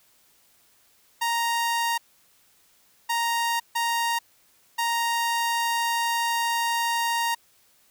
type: tone bursts at uneven times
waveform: sawtooth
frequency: 932.3 Hz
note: A#5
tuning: in tune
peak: -19 dBFS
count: 4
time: 1.21-1.98 / 3.09-3.6 / 3.75-4.19 / 4.78-7.35 s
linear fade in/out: 10 ms
effects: white hiss -61 dBFS RMS until 7.9 s